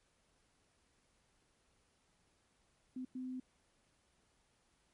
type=tone bursts at uneven times; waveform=sine; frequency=256 Hz; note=C4; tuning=38 cents flat; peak=-40 dBFS; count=2; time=2.96-3.05 / 3.15-3.4 s; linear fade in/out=5 ms; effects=pink hiss -75 dBFS RMS until 4.93 s + MP3 48 kbps